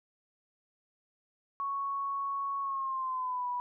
sine tone with pitch glide, 1108.7 to 982.1 Hz, C#6 to B5, 0 to -10 cents, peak -31 dBFS, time 1.6-3.6 s, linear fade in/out 0 ms, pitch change -210 cents, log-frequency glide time 2.61-3.48 s, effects none

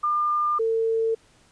sine tone pair in turn, 1202 / 450.2 Hz, D6 / A4, +40 / +40 cents, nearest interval octave + perfect fourth, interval 1700 cents, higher first, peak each -20 dBFS, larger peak neither, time 0.03-0.59 / 0.59-1.15 s, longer neither, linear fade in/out 10 ms, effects pink hiss -58 dBFS RMS until 1.51 s + resampled to 22050 Hz

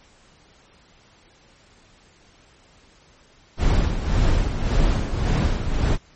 brown noise with tremolo, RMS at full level -17 dBFS, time 3.57-5.98 s, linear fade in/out 50 ms, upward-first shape sine, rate 1.8 Hz, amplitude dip 60%, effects pink hiss -54 dBFS RMS until 6.15 s + MP3 32 kbps

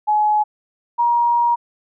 sine tone pair in turn, 846 / 948.5 Hz, G#5 / A#5, +32 / +30 cents, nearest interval major second, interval 198 cents, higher second, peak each -13 dBFS, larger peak neither, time 0.07-0.44 / 0.98-1.56 s, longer second, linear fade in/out 20 ms, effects none

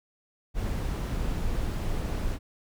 brown noise, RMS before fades -29 dBFS, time 0.54-2.39 s, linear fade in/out 50 ms, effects none

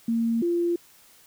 sine tone pair in turn, 230 / 344.6 Hz, A#3 / F4, -23 / -23 cents, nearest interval perfect fifth, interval 700 cents, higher second, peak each -21 dBFS, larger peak neither, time 0.08-0.42 / 0.42-0.76 s, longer neither, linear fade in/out 5 ms, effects white hiss -55 dBFS RMS until 1.26 s

